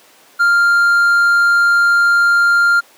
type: tone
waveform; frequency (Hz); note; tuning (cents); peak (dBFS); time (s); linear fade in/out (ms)
triangle; 1396.9; F6; 0; -7; 0.39-2.81; 20
effects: pink hiss -46 dBFS RMS until 2.97 s + high-pass 400 Hz 12 dB/octave